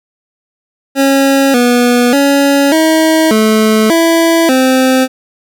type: tone with pitch steps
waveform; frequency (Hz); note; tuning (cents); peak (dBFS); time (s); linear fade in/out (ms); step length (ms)
25% pulse; 273.4 / 243.5 / 280.2 / 318.7 / 217.6 / 331.1 / 260; C#4 / B3 / C#4 / D#4 / A3 / E4 / C4; -24 / -24 / +19 / +42 / -19 / +8 / -11; -3; 0.95-5.08; 50; 590
effects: none